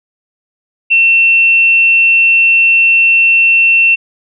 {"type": "tone", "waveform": "sine", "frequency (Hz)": 2700, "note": "E7", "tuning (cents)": 41, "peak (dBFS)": -5, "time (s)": [0.9, 3.96], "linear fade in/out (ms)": 20, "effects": []}